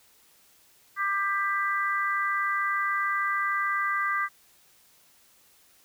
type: harmonic tone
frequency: 396.3 Hz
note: G4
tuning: 19 cents sharp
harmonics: 3 / 4 / 5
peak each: -27 / -30 / -30 dBFS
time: 0.96-4.29 s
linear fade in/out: 50 ms
effects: white hiss -60 dBFS RMS until 5.84 s